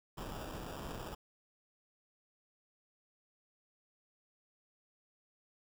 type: noise with sample-and-hold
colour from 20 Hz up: pink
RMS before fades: -44 dBFS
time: 0.17-1.15 s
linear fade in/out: 10 ms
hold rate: 2100 Hz
effects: none